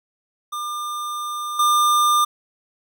square tone with level steps, 1200 Hz, D6, 37 cents sharp, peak -26 / -15 dBFS, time 0.52-2.25 s, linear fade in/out 10 ms, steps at 1.59 s, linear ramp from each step 5 ms, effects none

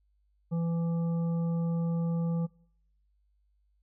harmonic tone, 167.6 Hz, E3, 29 cents sharp, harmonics 1 / 3 / 5 / 7, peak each -27 / -40 / -49 / -52 dBFS, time 0.51-2.47 s, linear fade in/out 20 ms, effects noise-tail reverb RT60 0.7 s tail -25 dB re dry + added 50 Hz sine -67 dBFS peak until 3.82 s

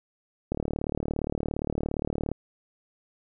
click train, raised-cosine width 2 ms, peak -15 dBFS, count 68, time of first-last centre 0.52-2.316 s, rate 37.3 Hz, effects none

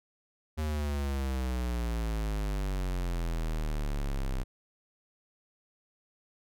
square exponential sweep, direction down, 78.3 to 32.01 Hz, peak -30 dBFS, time 0.57-4.44 s, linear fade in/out 20 ms, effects none

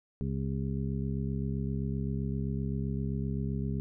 harmonic tone, 67.7 Hz, C#2, 40 cents flat, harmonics 1 / 2 / 3 / 4 / 6, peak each -36 / -33 / -35 / -42 / -43 dBFS, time 0.21-3.8 s, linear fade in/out 0 ms, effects none

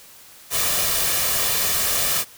white noise with comb filter, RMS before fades -21 dBFS, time 0.5-2.25 s, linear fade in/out 50 ms, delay 1.7 ms, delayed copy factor +0.5, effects white hiss -46 dBFS RMS until 2.37 s

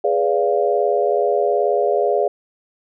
sine chord, G# diminished seventh, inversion none, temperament equal with one note detuned, 415.3 / 493.9 / 576.2 / 698.5 Hz, G#4 / B4 / D5 / F5, 0 / 0 / -33 / 0 cents, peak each -19 / -22 / -20 / -21 dBFS, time 0.04-2.28 s, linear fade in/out 5 ms, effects none

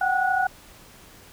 sine tone cluster, 741 / 774 / 1463 Hz, F#5 / G5 / F#6, +2 / -22 / -20 cents, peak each -24 dBFS, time 0.01-0.47 s, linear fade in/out 5 ms, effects pink hiss -49 dBFS RMS until 1.32 s

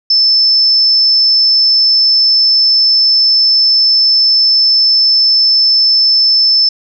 sine tone, 5274 Hz, E8, in tune, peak -6 dBFS, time 0.1-6.69 s, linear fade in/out 5 ms, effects none

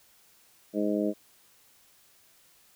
harmonic tone, 103.83 Hz, G#2, in tune, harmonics 2 / 3 / 4 / 5 / 6, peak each -30 / -29 / -33 / -34 / -33 dBFS, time 0.73-1.14 s, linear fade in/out 50 ms, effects white hiss -61 dBFS RMS until 2.75 s

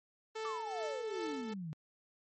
sawtooth tone with tremolo, 440 Hz, A4, in tune, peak -33 dBFS, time 0.35-1.54 s, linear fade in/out 10 ms, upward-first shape triangle, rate 2.5 Hz, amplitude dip 60%
sine exponential sweep, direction down, 1197 to 148.3 Hz, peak -39 dBFS, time 0.45-1.73 s, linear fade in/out 0 ms
effects low-pass 7000 Hz 12 dB/octave + MP3 32 kbps

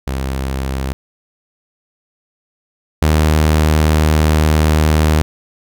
sawtooth tone pair in turn, 66.6 / 77.29 Hz, C2 / D#2, +31 / -11 cents, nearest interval minor third, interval 258 cents, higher second, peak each -14 / -6 dBFS, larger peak second, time 0.07-0.93 / 3.02-5.22 s, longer second, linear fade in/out 0 ms, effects none

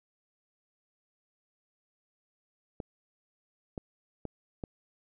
clicks, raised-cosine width 2 ms, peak -23 dBFS, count 4, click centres 2.802 / 3.778 / 4.253 / 4.638 s, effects none

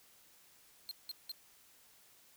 45% pulse tone bursts, 4186 Hz, C8, in tune, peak -39 dBFS, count 3, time 0.89-1.316 s, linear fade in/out 0 ms, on 22 ms, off 180 ms, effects white hiss -64 dBFS RMS until 2.36 s

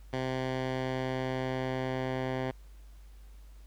10% pulse tone with low-pass filter sweep, 129.9 Hz, C3, 12 cents flat, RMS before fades -33 dBFS, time 0.13-2.51 s, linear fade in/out 2 ms, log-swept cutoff 4000 to 2600 Hz, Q 0.74, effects added 50 Hz sine -48 dBFS peak until 3.66 s + pink hiss -65 dBFS RMS until 3.66 s

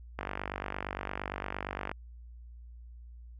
click train, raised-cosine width 0.5 ms, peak -19 dBFS, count 85, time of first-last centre 0.19-1.915 s, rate 48.7 Hz, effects added 59 Hz sine -46 dBFS peak until 3.39 s

